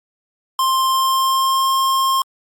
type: tone with pitch glide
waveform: square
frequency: 1053 to 1065.9 Hz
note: C6 to C6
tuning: +11 to +32 cents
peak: -15 dBFS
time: 0.59-2.22 s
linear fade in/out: 2 ms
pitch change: +21 cents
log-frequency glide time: 0.89-1.7 s
effects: Opus 48 kbps